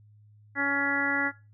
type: harmonic tone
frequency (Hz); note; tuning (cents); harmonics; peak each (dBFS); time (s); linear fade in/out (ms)
280.6; C#4; +21; 1 / 2 / 3 / 4 / 5 / 6 / 7; -32 / -38 / -36 / -38 / -32 / -29 / -29; 0.55-1.32; 50
effects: noise-tail reverb RT60 0.3 s tail -18 dB re dry + added 105 Hz sine -53 dBFS peak until 1.53 s